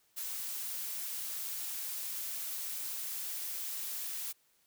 blue noise, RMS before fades -39 dBFS, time 0.16-4.33 s, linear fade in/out 20 ms, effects white hiss -71 dBFS RMS until 4.66 s

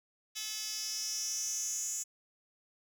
10% pulse tone with high-pass filter sweep, 431.2 Hz, A4, 35 cents flat, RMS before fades -37 dBFS, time 0.35-2.04 s, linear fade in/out 20 ms, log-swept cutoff 4200 to 7200 Hz, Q 5.2, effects none

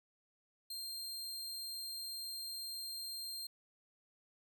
sawtooth tone, 4186 Hz, C8, in tune, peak -39 dBFS, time 0.7-3.47 s, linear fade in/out 5 ms, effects none

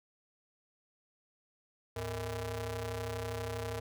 sawtooth ring-modulated tone, 179.2 Hz, F3, 45 cents sharp, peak -29 dBFS, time 1.96-3.8 s, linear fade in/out 5 ms, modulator 285 Hz, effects none

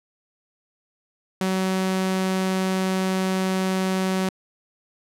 sawtooth tone, 188.3 Hz, F#3, 31 cents sharp, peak -17 dBFS, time 1.41-4.29 s, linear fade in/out 2 ms, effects low-pass 12000 Hz 12 dB/octave

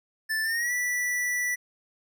square tone with pitch glide, 1760 to 1964.2 Hz, A6 to B6, 0 to -10 cents, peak -26 dBFS, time 0.29-1.56 s, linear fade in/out 20 ms, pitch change +190 cents, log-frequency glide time 0.43-0.72 s, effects none

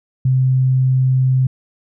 sine tone, 130 Hz, C3, 11 cents flat, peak -11 dBFS, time 0.25-1.47 s, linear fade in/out 5 ms, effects none

